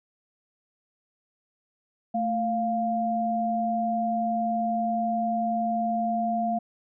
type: tone pair together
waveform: sine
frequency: 222.3 / 698.5 Hz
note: A3 / F5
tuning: +18 / 0 cents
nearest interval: octave + minor sixth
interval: 1982 cents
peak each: -28 / -25 dBFS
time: 2.14-6.59 s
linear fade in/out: 10 ms
effects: none